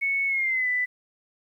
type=tone with pitch glide; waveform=sine; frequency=2209 to 1990.9 Hz; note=C#7 to B6; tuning=-7 to +13 cents; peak=-22 dBFS; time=0.01-0.86 s; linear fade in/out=20 ms; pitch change=-180 cents; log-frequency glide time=0.27-0.68 s; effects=10-bit